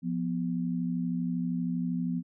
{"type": "tone pair together", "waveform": "sine", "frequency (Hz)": [174.61, 247.3], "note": ["F3", "B3"], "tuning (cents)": [0, 3], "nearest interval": "tritone", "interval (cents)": 603, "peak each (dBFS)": [-30, -31], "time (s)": [0.02, 2.23], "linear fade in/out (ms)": 50, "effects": []}